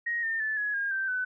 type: tone with pitch steps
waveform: sine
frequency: 1879 / 1810.8 / 1745.1 / 1681.8 / 1620.7 / 1561.9 / 1505.2 Hz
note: A#6 / A6 / A6 / G#6 / G#6 / G6 / F#6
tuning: +13 / +49 / -15 / +21 / -43 / -7 / +29 cents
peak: -27 dBFS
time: 0.06-1.25 s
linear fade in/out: 10 ms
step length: 170 ms
effects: none